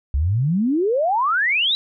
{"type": "exponential sweep", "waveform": "sine", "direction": "up", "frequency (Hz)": [64.2, 3980], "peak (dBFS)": -16, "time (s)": [0.14, 1.75], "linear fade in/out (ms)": 0, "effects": []}